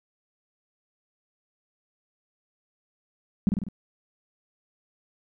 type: tone with echo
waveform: sine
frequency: 199.2 Hz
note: G3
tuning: 28 cents sharp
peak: -16 dBFS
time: 3.47-3.49 s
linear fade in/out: 0 ms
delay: 49 ms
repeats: 4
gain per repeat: -4 dB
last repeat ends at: 3.686 s
effects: none